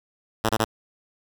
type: tone bursts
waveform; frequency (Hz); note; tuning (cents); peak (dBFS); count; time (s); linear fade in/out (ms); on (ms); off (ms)
5% pulse; 111.1; A2; +17; -8; 3; 0.44-0.648; 10; 54; 23
effects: 8-bit